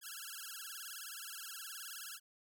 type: tone with vibrato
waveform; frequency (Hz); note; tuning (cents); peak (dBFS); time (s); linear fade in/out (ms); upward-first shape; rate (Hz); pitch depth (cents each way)
5% pulse; 1492; F#6; +14; -34; 0.01-2.2; 50; sine; 19; 220
effects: none